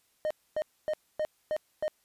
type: tone bursts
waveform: triangle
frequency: 615 Hz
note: D#5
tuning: 20 cents flat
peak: -25 dBFS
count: 6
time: 0.25-1.88 s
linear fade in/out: 0 ms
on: 55 ms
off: 260 ms
effects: white hiss -70 dBFS RMS until 2.04 s + resampled to 32000 Hz